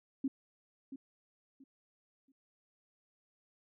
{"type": "tone with echo", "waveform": "sine", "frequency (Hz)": 270, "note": "C#4", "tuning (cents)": -45, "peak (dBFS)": -30, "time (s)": [0.24, 0.28], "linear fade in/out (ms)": 5, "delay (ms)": 680, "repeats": 3, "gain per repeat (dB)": -12, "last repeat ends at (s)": 2.32, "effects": []}